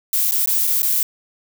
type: noise with dropouts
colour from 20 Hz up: violet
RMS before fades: -18 dBFS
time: 0.13-1.03 s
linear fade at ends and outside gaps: 1 ms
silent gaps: 0.311-0.32 / 0.459-0.474 / 0.67-0.674 / 0.82-0.829 s
effects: none